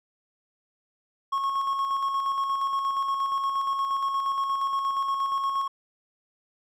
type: tone with tremolo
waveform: triangle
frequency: 1094 Hz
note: C#6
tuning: 23 cents flat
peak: -21 dBFS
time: 1.32-5.68 s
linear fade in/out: 10 ms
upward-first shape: square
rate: 8.5 Hz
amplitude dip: 35%
effects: none